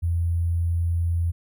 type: tone with sample-and-hold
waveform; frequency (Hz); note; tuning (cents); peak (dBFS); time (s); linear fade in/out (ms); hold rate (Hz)
sine; 84.9; F2; -48; -20; 0.02-1.32; 20; 11025
effects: none